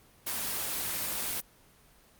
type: noise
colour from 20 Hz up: white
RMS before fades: -33 dBFS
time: 0.26-1.41 s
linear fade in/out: 10 ms
effects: pink hiss -60 dBFS RMS until 2.19 s + Opus 24 kbps